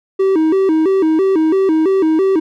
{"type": "tone with vibrato", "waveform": "triangle", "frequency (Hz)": 349.2, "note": "F4", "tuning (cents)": 0, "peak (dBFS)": -8, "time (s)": [0.19, 2.4], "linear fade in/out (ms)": 10, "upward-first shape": "square", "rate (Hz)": 3, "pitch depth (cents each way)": 170, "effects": []}